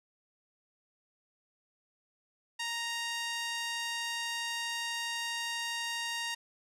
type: tone with band-pass filter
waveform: 5% pulse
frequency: 932.3 Hz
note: A#5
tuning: in tune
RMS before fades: -36 dBFS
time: 2.59-6.35 s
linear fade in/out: 10 ms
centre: 1900 Hz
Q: 0.7
effects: none